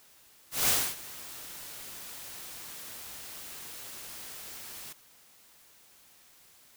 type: noise with ADSR envelope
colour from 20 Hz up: white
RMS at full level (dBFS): -24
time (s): 0.51-4.93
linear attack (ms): 170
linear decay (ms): 270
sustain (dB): -20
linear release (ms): 8
effects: white hiss -59 dBFS RMS until 6.76 s